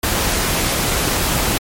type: noise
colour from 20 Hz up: pink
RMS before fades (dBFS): -18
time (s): 0.03-1.58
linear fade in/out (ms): 5
effects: MP3 64 kbps